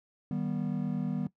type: chord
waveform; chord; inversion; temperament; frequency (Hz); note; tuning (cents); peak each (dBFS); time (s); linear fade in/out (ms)
triangle; Eb augmented; none; just; 155.56 / 194.45 / 243.1; Eb3 / G3 / B3; 0 / -14 / -27; -32; 0.31-1.27; 2
effects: noise-tail reverb RT60 0.1 s tail -18 dB re dry